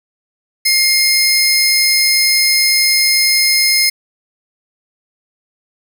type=tone pair together; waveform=sawtooth; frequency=2125 / 5137 Hz; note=C7 / E8; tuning=+26 / -46 cents; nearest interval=octave + minor third; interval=1528 cents; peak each=-10 dBFS; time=0.65-3.9 s; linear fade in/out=10 ms; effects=none